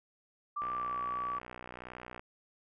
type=tone with pitch glide; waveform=sine; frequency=1174.7 to 1147.9 Hz; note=D6 to D6; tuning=0 to -40 cents; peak=-33 dBFS; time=0.56-1.39 s; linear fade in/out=10 ms; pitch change=-40 cents; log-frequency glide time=0.76-1.01 s
type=click train; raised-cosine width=0.5 ms; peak=-29 dBFS; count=98; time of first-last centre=0.62-2.195 s; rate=61.6 Hz
effects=none